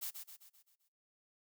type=noise with echo; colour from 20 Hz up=blue; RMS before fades=-41 dBFS; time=0.01-0.11 s; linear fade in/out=20 ms; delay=130 ms; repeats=6; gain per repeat=-6 dB; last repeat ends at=0.89 s; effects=noise-tail reverb RT60 0.5 s tail -25 dB re dry